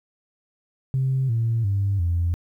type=tone with pitch steps; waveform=sine; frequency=132.3 / 114.51 / 99.11 / 85.79 Hz; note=C3 / A#2 / G2 / F2; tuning=+20 / -30 / +20 / -30 cents; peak=-18 dBFS; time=0.94-2.34 s; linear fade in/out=0 ms; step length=350 ms; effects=tanh soft clip ceiling -15 dBFS + 10-bit